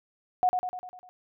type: tone with echo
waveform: sine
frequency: 730 Hz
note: F#5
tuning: 24 cents flat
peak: -19 dBFS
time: 0.43-0.49 s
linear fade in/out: 0 ms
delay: 100 ms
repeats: 6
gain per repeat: -5 dB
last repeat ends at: 1.09 s
effects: none